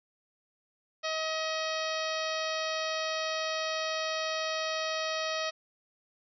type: harmonic tone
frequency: 634 Hz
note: D#5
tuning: 32 cents sharp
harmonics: 1 / 2 / 3 / 4 / 5 / 6 / 7 / 8 / 9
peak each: -34 / -37 / -39 / -40 / -41 / -42 / -42 / -43 / -44 dBFS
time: 1.03-5.51 s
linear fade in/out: 20 ms
effects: none